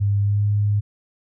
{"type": "tone with pitch glide", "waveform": "sine", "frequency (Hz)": [101.1, 103.22], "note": ["G#2", "G#2"], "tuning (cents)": [-46, -10], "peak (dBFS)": -16, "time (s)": [0, 0.81], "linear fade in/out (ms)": 20, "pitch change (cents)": 36, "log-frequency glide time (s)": [0.21, 0.43], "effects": []}